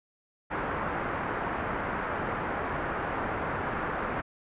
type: low-pass noise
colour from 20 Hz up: white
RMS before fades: -32 dBFS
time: 0.5-4.22 s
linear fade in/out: 20 ms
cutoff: 1600 Hz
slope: 24 dB/octave
effects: resampled to 8000 Hz

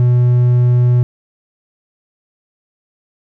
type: tone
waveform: triangle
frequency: 122.8 Hz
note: B2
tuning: 9 cents flat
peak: -6 dBFS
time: 0-1.03 s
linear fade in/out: 0 ms
effects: none

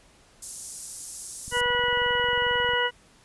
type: high-pass noise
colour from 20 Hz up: pink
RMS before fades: -36 dBFS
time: 0.42-1.61 s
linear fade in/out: 5 ms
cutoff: 6500 Hz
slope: 24 dB/octave
type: click train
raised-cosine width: 5 ms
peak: -30 dBFS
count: 29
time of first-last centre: 1.48-2.736 s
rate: 22.3 Hz
type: harmonic tone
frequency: 487.6 Hz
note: B4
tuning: 22 cents flat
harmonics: 1 / 2 / 3 / 4 / 6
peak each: -28 / -28 / -28 / -28 / -28 dBFS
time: 1.51-2.91 s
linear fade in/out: 50 ms
effects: pink hiss -57 dBFS RMS until 3.24 s + resampled to 24000 Hz

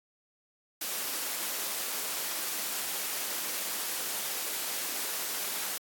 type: high-pass noise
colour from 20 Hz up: white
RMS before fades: -34 dBFS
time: 0.81-5.78 s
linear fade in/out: 5 ms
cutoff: 260 Hz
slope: 12 dB/octave
effects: AAC 64 kbps

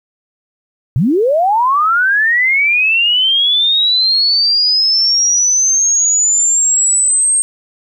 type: linear sweep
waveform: sine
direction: up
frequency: 105.3 to 8510 Hz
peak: -9 dBFS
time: 0.96-7.42 s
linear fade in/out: 0 ms
effects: 8-bit

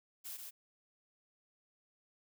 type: noise with echo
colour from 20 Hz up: blue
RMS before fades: -45 dBFS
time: 0.24-0.38 s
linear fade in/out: 20 ms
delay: 130 ms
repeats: 1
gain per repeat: -3 dB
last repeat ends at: 0.51 s
effects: none

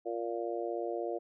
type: harmonic tone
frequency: 116.54 Hz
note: A#2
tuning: in tune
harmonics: 3 / 4 / 5 / 6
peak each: -37 / -38 / -39 / -40 dBFS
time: 0.05-1.19 s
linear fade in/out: 20 ms
effects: none

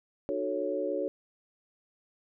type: chord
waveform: sine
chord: D# half-diminished seventh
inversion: none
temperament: equal with one note detuned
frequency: 303.1 / 370 / 440 / 554.4 Hz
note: D#4 / F#4 / A4 / C#5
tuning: -45 / 0 / 0 / 0 cents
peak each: -36 / -35 / -35 / -32 dBFS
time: 0.29-1.08 s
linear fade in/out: 0 ms
effects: none

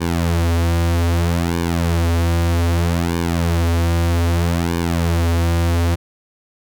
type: tone with flanger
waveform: sawtooth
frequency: 84.8 Hz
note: E2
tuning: 50 cents sharp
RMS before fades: -17 dBFS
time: 0-5.96 s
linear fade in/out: 20 ms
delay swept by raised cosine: 1.5 to 7.3 ms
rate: 0.63 Hz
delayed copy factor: -0.95
effects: none

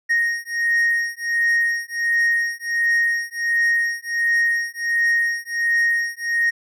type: beating tone pair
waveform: triangle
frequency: 1864.7 / 1866.1 Hz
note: A#6 / A#6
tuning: 0 / +1 cents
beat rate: 1.4 Hz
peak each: -19 dBFS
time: 0.09-6.51 s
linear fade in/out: 20 ms
effects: none

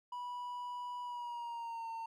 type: tone with pitch glide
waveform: triangle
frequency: 980 to 909.1 Hz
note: B5 to A#5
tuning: -14 to -44 cents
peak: -38 dBFS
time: 0.12-2.06 s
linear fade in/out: 5 ms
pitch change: -130 cents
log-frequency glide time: 1.02-1.89 s
effects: none

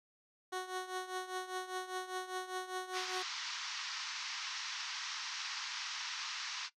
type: tone with tremolo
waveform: 15% pulse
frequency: 370 Hz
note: F#4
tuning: in tune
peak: -29 dBFS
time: 0.52-3.23 s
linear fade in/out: 10 ms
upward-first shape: triangle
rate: 5 Hz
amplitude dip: 80%
type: band-pass noise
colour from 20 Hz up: white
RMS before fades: -42 dBFS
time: 2.92-6.7 s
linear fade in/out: 50 ms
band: 920 to 6000 Hz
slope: 48 dB/octave
effects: noise-tail reverb RT60 0.1 s tail -17 dB re dry + low-pass 10000 Hz 12 dB/octave

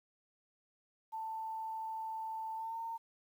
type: tone with pitch glide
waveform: sine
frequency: 887 to 911.9 Hz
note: A5 to A#5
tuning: +14 to -38 cents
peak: -38 dBFS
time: 1.12-2.98 s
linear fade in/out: 20 ms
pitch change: +48 cents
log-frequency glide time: 2.55-2.79 s
effects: 11-bit

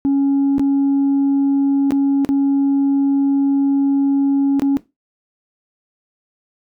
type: tone with dropouts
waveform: sine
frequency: 277.2 Hz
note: C#4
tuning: in tune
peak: -10 dBFS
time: 0.05-4.77 s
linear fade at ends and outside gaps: 0 ms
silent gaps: 0.582-0.595 / 1.907-1.92 / 2.248-2.29 / 4.596-4.62 s
effects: noise-tail reverb RT60 0.2 s tail -17 dB re dry + tanh soft clip ceiling -11 dBFS

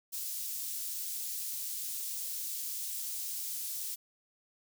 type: high-pass noise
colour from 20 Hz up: white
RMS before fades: -38 dBFS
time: 0.12-3.96 s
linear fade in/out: 20 ms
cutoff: 5400 Hz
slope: 12 dB/octave
effects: none

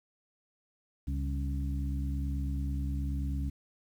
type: harmonic tone with a mistuned harmonic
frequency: 69.3 Hz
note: C#2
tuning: in tune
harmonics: 1 / 2 / 3 / 4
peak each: -31 / -38 / -43 / -41 dBFS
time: 1.07-3.5 s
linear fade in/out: 10 ms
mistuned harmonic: 3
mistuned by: -71 cents
effects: 10-bit

